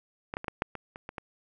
clicks, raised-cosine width 0.5 ms, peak -19 / -16 / -23 / -16 / -11 / -22 / -26 / -23 / -21 dBFS, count 9, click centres 0.339 / 0.369 / 0.444 / 0.482 / 0.621 / 0.753 / 0.959 / 1.091 / 1.182 s, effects none

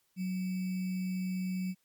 sine tone with sample-and-hold, 185 Hz, F#3, in tune, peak -31 dBFS, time 0.16-1.75 s, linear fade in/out 50 ms, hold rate 2450 Hz, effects white hiss -74 dBFS RMS until 1.84 s + MP3 96 kbps

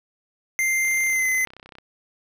square tone with pitch glide, 2093 to 2044 Hz, C7 to C7, 0 to -41 cents, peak -20 dBFS, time 0.59-1.45 s, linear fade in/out 0 ms, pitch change -41 cents, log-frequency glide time 1.07-1.26 s
click train, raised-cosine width 0.3 ms, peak -27 dBFS, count 31, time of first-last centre 0.85-1.785 s, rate 32.1 Hz
effects none

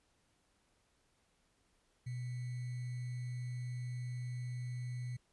sine tone with sample-and-hold, 123.47 Hz, B2, in tune, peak -38 dBFS, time 2.06-5.17 s, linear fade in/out 10 ms, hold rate 2100 Hz, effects pink hiss -75 dBFS RMS until 5.32 s + resampled to 24000 Hz

